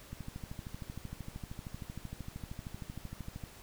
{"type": "click train", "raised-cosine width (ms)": 5, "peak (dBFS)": -29, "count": 44, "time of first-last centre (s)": [0.13, 3.438], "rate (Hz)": 13, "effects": ["pink hiss -54 dBFS RMS until 3.62 s"]}